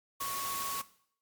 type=tone in noise; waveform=sine; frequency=1108.7 Hz; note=C#6; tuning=in tune; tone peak=-36 dBFS; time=0.2-0.82 s; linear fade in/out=10 ms; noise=white; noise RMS=-38 dBFS; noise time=0.2-0.82 s; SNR=-1 dB; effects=noise-tail reverb RT60 0.6 s tail -17 dB re dry + MP3 96 kbps